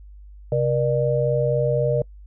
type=tone cluster; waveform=sine; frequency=134.3 / 474.2 / 598 Hz; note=C3 / A#4 / D5; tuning=+46 / +30 / +31 cents; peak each=-22 dBFS; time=0.52-2.02 s; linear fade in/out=2 ms; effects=noise-tail reverb RT60 0.1 s tail -26 dB re dry + added 50 Hz sine -40 dBFS peak until 2.26 s